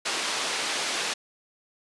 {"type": "band-pass noise", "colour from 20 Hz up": "white", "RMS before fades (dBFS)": -29, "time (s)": [0.05, 1.14], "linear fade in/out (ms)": 10, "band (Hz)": [300, 5100], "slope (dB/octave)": 12, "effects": ["resampled to 24000 Hz"]}